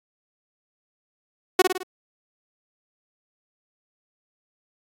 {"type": "tone with echo", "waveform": "sawtooth", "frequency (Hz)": 370, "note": "F#4", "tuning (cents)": 0, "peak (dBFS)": -8, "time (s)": [1.59, 1.62], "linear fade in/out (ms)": 5, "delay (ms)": 53, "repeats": 4, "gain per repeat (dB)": -5, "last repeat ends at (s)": 1.832, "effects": ["AAC 64 kbps"]}